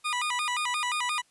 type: tone with vibrato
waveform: 20% pulse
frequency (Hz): 1096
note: C#6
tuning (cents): -20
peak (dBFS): -22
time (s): 0.04-1.22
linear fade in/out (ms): 20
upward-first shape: square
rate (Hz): 5.7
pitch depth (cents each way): 190
effects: white hiss -65 dBFS RMS until 1.3 s + resampled to 24000 Hz